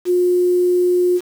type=tone with quantisation; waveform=sine; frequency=358.2 Hz; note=F4; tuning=44 cents sharp; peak=-12 dBFS; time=0.05-1.21 s; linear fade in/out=50 ms; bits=6; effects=none

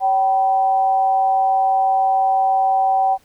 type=tone with amplitude modulation; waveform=sine; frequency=769 Hz; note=G5; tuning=33 cents flat; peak=-11 dBFS; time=0-3.18 s; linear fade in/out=50 ms; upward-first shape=sine; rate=208 Hz; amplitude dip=50%; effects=pink hiss -56 dBFS RMS until 3.24 s

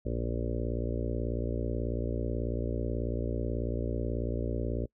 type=harmonic tone; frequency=58.27 Hz; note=A#1; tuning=in tune; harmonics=1 / 2 / 4 / 5 / 6 / 7 / 8 / 9 / 10; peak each=-33 / -36 / -39 / -40 / -41 / -41 / -42 / -43 / -43 dBFS; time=0.05-4.86 s; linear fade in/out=10 ms; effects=noise-tail reverb RT60 0.1 s tail -24 dB re dry

